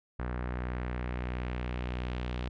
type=tone with low-pass filter sweep; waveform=sawtooth; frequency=61.5 Hz; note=B1; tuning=7 cents flat; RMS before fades=-35 dBFS; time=0.19-2.49 s; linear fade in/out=5 ms; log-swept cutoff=1600 to 3400 Hz; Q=1.7; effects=none